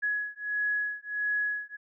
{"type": "beating tone pair", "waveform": "sine", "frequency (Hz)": [1680, 1681.5], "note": ["G#6", "G#6"], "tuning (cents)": [19, 21], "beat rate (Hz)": 1.5, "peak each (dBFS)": -31, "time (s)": [0.02, 1.77], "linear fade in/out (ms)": 20, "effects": []}